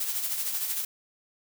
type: noise with tremolo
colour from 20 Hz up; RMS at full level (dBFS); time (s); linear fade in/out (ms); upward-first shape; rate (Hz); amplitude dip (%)
blue; -28; 0-0.85; 5; triangle; 13; 55
effects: none